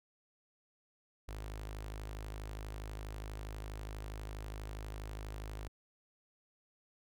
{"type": "tone with notch filter", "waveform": "sawtooth", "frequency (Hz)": 52.3, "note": "G#1", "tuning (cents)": 13, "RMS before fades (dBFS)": -44, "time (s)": [1.28, 5.68], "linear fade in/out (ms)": 5, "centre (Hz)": 190, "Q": 1.2, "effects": []}